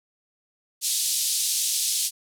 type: band-pass noise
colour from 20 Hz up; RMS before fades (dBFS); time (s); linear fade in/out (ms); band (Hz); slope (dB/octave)
white; -25; 0.81-2.11; 50; 3500 to 11000; 24
effects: none